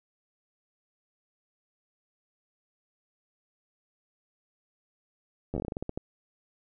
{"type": "slowing click train", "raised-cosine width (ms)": 2, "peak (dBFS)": -19, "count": 13, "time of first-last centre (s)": [5.54, 5.975], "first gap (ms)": 11, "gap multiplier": 1.2, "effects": []}